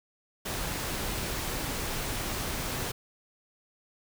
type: noise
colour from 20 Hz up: pink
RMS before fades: -33 dBFS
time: 0.45-2.92 s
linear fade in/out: 10 ms
effects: none